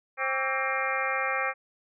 harmonic tone with a mistuned harmonic, 265.2 Hz, C4, 23 cents sharp, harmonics 2 / 3 / 4 / 5 / 6 / 7 / 8 / 9, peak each -34 / -34 / -34 / -34 / -34 / -34 / -34 / -34 dBFS, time 0.17-1.54 s, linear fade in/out 50 ms, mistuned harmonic 4, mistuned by +130 cents, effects none

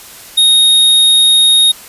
square tone, 3729 Hz, A#7, in tune, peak -6 dBFS, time 0.37-1.72 s, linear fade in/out 10 ms, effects white hiss -34 dBFS RMS until 1.88 s + resampled to 32000 Hz

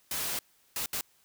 white noise bursts at uneven times, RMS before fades -33 dBFS, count 3, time 0.11-0.39 / 0.76-0.86 / 0.93-1.01 s, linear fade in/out 2 ms, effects white hiss -66 dBFS RMS until 1.24 s

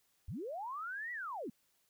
sine linear two-way sweep, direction up then down, 56.5 to 1975.5 to 184 Hz, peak -39 dBFS, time 0.28-1.5 s, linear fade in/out 5 ms, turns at 1.12 s, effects white hiss -75 dBFS RMS until 1.89 s

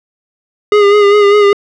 square tone with vibrato, 410 Hz, G#4, 22 cents flat, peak -5 dBFS, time 0.72-1.53 s, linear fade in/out 2 ms, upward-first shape sine, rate 5 Hz, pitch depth 39 cents each way, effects low-pass 3000 Hz 12 dB/octave

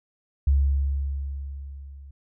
sine tone with level ramp, 69.3 Hz, C#2, in tune, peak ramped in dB -15 to -41 dBFS, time 0.47-2.11 s, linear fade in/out 5 ms, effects none

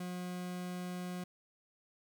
40% pulse tone, 180 Hz, F#3, 47 cents flat, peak -38 dBFS, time 0-1.24 s, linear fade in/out 5 ms, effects none

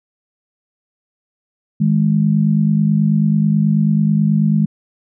sine tone pair together, 158.47 / 207.7 Hz, D#3 / G#3, +32 / 0 cents, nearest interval perfect fourth, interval 468 cents, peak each -14 dBFS, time 1.8-4.66 s, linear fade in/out 10 ms, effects none

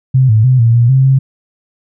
sine tone with pitch steps, 130.7 / 109.1 / 128.5 / 115.6 / 118.7 / 132.7 / 133.9 Hz, C3 / A2 / C3 / A#2 / A#2 / C3 / C3, -1 / -14 / -31 / -14 / +32 / +25 / +40 cents, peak -5 dBFS, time 0.14-1.19 s, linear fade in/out 10 ms, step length 150 ms, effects none

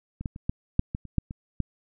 clicks, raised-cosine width 5 ms, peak -22 / -17 / -27 / -13 / -7 / -17 / -29 / -10 / -23 / -13 dBFS, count 10, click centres 0.21 / 0.258 / 0.361 / 0.495 / 0.794 / 0.949 / 1.053 / 1.183 / 1.309 / 1.603 s, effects none

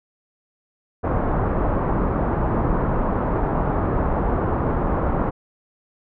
pink low-pass noise, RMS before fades -21 dBFS, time 1.03-5.31 s, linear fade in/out 20 ms, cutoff 1200 Hz, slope 24 dB/octave, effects none

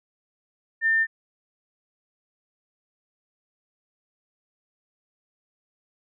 sine tone, 1800 Hz, A6, 39 cents sharp, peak -18 dBFS, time 0.81-1.07 s, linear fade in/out 50 ms, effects none

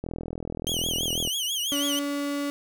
click train, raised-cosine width 2 ms, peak -19 dBFS, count 52, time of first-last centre 0.04-1.275 s, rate 41.3 Hz
sawtooth tone with vibrato, 3098 Hz, G7, 21 cents flat, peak -23 dBFS, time 0.67-1.99 s, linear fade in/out 0 ms, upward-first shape triangle, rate 6.1 Hz, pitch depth 160 cents each way
35% pulse tone, 285.5 Hz, D4, 49 cents flat, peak -25 dBFS, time 1.72-2.5 s, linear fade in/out 0 ms
effects none

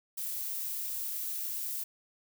violet noise, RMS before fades -36 dBFS, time 0.17-1.84 s, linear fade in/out 10 ms, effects none

